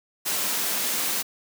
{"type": "high-pass noise", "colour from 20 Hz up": "white", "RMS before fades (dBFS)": -26, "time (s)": [0.25, 1.23], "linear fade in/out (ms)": 20, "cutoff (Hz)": 150, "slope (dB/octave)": 96, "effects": []}